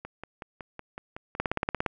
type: two click trains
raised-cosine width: 0.5 ms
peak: -23 / -11 dBFS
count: 8 / 9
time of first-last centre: 0.05-1.351 / 1.4-1.862 s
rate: 5.38 / 17.3 Hz
effects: none